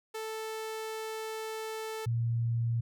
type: tone pair in turn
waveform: sawtooth / sine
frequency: 440 / 116.54 Hz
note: A4 / A#2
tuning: 0 / 0 cents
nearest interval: octave + major seventh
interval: 2300 cents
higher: first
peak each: -32 / -27 dBFS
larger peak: second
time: 0.14-2.06 / 2.06-2.81 s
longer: first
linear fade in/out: 10 ms
effects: none